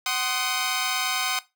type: chord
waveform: 10% pulse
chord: C diminished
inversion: second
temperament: equal with one note detuned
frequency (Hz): 752.5 / 1046.5 / 1244.5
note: Gb5 / C6 / Eb6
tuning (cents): +29 / 0 / 0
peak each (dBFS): -20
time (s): 0.06-1.39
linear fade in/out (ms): 2
effects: noise-tail reverb RT60 0.2 s tail -17 dB re dry